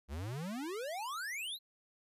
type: exponential sweep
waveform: square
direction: up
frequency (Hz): 64.3 to 4186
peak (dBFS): -39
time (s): 0.08-1.59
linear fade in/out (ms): 50
effects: resampled to 32000 Hz